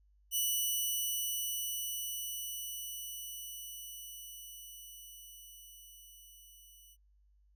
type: tone with level ramp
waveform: 5% pulse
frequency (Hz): 2960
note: F#7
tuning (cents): 0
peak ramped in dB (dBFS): -21 to -49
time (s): 0.31-6.97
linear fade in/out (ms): 50
effects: added 50 Hz sine -64 dBFS peak until 7.55 s